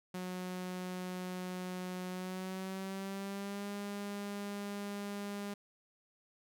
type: tone with pitch glide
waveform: sawtooth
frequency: 182.6 to 202.6 Hz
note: F#3 to G#3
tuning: -23 to -43 cents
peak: -35 dBFS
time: 0.14-5.54 s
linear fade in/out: 5 ms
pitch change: +180 cents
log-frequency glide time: 2.09-3.68 s
effects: none